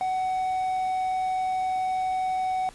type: tone with quantisation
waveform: triangle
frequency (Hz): 748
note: F#5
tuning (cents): +19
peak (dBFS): -22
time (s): 0.01-2.69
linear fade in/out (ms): 0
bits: 8
effects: pink hiss -50 dBFS RMS until 2.74 s + resampled to 24000 Hz